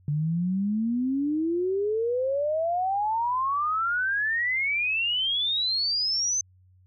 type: exponential sweep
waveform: sine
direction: up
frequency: 143.6 to 6272 Hz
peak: -23 dBFS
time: 0.08-6.41 s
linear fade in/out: 2 ms
effects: added 92 Hz sine -55 dBFS peak until 6.86 s